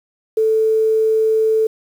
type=tone with quantisation; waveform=sine; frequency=440 Hz; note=A4; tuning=in tune; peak=-12 dBFS; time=0.37-1.67 s; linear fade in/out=5 ms; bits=7; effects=none